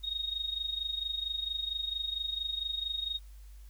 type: tone with amplitude modulation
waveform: sine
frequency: 3735 Hz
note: A#7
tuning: 3 cents sharp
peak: -29 dBFS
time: 0.03-3.19 s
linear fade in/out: 20 ms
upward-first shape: sine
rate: 24.4 Hz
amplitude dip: 75%
effects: added 50 Hz sine -47 dBFS peak until 3.69 s + white hiss -65 dBFS RMS until 3.69 s